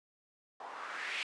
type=noise with low-pass filter sweep; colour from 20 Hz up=blue; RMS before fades=-41 dBFS; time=0.6-1.23 s; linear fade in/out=2 ms; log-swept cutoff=800 to 2700 Hz; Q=2.6; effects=high-pass 300 Hz 12 dB/octave + resampled to 22050 Hz